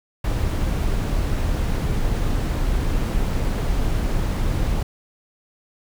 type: noise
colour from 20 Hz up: brown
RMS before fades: -21 dBFS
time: 0.24-4.83 s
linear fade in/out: 5 ms
effects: none